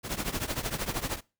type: noise with tremolo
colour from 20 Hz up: pink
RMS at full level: -29 dBFS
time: 0.03-1.21 s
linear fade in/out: 50 ms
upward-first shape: triangle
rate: 13 Hz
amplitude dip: 90%
effects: noise-tail reverb RT60 0.3 s tail -22 dB re dry